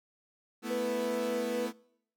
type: chord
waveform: sawtooth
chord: A suspended second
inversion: none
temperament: equal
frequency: 220 / 246.9 / 329.6 Hz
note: A3 / B3 / E4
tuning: 0 / 0 / 0 cents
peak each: -34 / -34 / -36 dBFS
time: 0.62-1.73 s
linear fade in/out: 50 ms
type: tone with pitch glide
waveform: sine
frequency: 494.1 to 489.6 Hz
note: B4 to B4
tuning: +1 to -15 cents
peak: -32 dBFS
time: 0.7-1.67 s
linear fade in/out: 10 ms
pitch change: -16 cents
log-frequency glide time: 1.26-1.37 s
effects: noise-tail reverb RT60 0.7 s tail -24 dB re dry